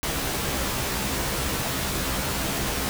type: noise with comb filter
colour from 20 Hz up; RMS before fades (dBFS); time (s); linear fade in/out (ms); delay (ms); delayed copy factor
pink; -27; 0.03-2.89; 0; 15; +0.9
effects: none